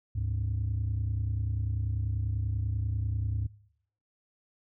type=tone pair together; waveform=sine; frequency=73.42 / 103.65 Hz; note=D2 / G#2; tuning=0 / -3 cents; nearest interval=tritone; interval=597 cents; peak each=-30 / -28 dBFS; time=0.15-3.47 s; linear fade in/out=10 ms; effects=noise-tail reverb RT60 0.7 s tail -24 dB re dry + tanh soft clip ceiling -24 dBFS